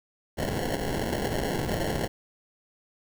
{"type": "noise with sample-and-hold", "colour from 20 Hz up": "violet", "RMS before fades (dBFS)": -29, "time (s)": [0.37, 2.08], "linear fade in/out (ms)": 20, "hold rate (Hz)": 1225, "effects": []}